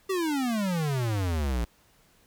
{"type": "exponential sweep", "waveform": "square", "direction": "down", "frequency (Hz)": [394.3, 55.5], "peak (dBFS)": -26, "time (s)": [0.09, 1.65], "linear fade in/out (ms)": 10, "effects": ["pink hiss -62 dBFS RMS until 2.26 s"]}